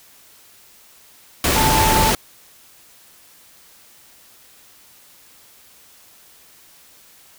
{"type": "tone in noise", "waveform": "sine", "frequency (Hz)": 880, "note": "A5", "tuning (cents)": 0, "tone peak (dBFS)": -17, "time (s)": [1.56, 2.11], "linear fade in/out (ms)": 2, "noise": "pink", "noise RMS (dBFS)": -17, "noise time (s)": [1.44, 2.15], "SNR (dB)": -3, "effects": ["white hiss -49 dBFS RMS until 7.38 s"]}